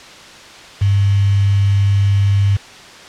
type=tone with quantisation; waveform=sine; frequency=99.7 Hz; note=G2; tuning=30 cents sharp; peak=-10 dBFS; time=0.81-2.57 s; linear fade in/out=10 ms; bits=5; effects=white hiss -37 dBFS RMS until 3.08 s + low-pass 5000 Hz 12 dB/octave